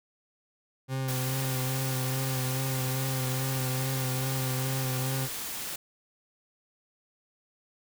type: tone with vibrato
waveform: 40% pulse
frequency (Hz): 130.81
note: C3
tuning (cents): 0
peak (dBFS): -28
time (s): 0.88-5.29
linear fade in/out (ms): 50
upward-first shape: sine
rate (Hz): 2.4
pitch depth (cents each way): 28
type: noise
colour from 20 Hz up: white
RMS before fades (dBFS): -36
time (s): 1.08-5.76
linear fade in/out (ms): 5
effects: none